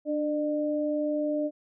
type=tone pair together; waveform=sine; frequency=296.7 / 602.2 Hz; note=D4 / D5; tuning=+18 / +43 cents; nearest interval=octave; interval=1225 cents; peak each=-28 dBFS; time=0.05-1.51 s; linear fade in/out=50 ms; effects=none